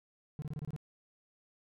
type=tone bursts; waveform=triangle; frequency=149.8 Hz; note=D3; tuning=35 cents sharp; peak=-34 dBFS; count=7; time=0.39-0.763 s; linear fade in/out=0 ms; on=31 ms; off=26 ms; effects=none